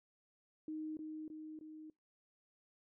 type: tone with echo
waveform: sine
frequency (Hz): 311.1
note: D#4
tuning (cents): 0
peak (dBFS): -40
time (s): 0.68-0.97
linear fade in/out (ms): 2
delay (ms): 310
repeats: 3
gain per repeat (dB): -3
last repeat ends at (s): 1.9
effects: noise-tail reverb RT60 0.2 s tail -25 dB re dry